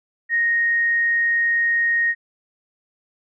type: tone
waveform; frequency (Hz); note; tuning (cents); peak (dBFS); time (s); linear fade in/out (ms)
sine; 1864.7; A#6; 0; -16; 0.29-2.15; 50
effects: none